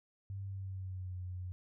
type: tone with pitch glide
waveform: sine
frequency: 98 to 90.91 Hz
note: G2 to F#2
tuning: 0 to -30 cents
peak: -39 dBFS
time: 0.3-1.52 s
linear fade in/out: 0 ms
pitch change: -130 cents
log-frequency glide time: 0.44-1.17 s
effects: none